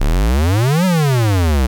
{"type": "exponential two-way sweep", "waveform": "square", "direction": "up then down", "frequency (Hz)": [32.31, 191.3, 61.4], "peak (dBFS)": -12, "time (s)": [0, 1.67], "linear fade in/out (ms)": 10, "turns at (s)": 0.85, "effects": ["9-bit"]}